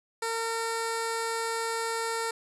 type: tone with low-pass filter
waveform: 15% pulse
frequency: 455.9 Hz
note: A#4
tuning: 39 cents flat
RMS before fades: -31 dBFS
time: 0.22-2.31 s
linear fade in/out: 5 ms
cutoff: 9600 Hz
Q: 1.8
effects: none